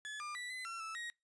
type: tone with pitch steps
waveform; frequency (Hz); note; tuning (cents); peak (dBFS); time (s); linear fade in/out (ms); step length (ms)
35% pulse; 1713 / 1200 / 1964 / 2024 / 1356 / 1315 / 1887; A6 / D6 / B6 / B6 / E6 / E6 / A#6; -47 / +37 / -10 / +42 / +49 / -5 / +21; -40; 0.05-1.1; 0; 150
effects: noise-tail reverb RT60 0.2 s tail -22 dB re dry + resampled to 22050 Hz